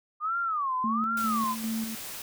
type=tone with vibrato; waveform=sine; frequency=1189 Hz; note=D6; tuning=21 cents sharp; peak=-26 dBFS; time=0.2-1.56 s; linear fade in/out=50 ms; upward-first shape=sine; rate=1.3 Hz; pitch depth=270 cents each way
type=tone with tremolo; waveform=sine; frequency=223.4 Hz; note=A3; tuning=27 cents sharp; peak=-28 dBFS; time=0.84-1.95 s; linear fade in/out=2 ms; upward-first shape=square; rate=2.5 Hz; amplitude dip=50%
type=noise; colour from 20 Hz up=white; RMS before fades=-39 dBFS; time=1.17-2.22 s; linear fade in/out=2 ms
effects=none